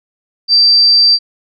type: tone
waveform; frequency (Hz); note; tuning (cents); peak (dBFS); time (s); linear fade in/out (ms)
sine; 4680; D8; -7; -5; 0.48-1.19; 50
effects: none